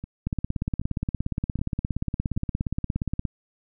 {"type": "two click trains", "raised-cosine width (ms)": 5, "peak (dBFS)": [-22, -13], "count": [4, 52], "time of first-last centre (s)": [[0.04, 2.366], [0.27, 3.252]], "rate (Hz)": [1.29, 17.1], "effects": []}